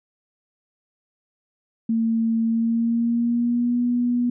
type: tone with pitch glide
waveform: sine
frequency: 226.6 to 242.9 Hz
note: A#3 to B3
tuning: -49 to -29 cents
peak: -18 dBFS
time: 1.89-4.3 s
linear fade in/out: 5 ms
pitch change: +120 cents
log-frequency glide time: 2.45-3.81 s
effects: none